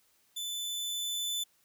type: tone with level ramp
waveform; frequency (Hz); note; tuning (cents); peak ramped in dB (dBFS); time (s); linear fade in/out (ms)
sawtooth; 3508; A7; -6; -32 to -28; 0.36-1.44; 10
effects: white hiss -69 dBFS RMS until 1.64 s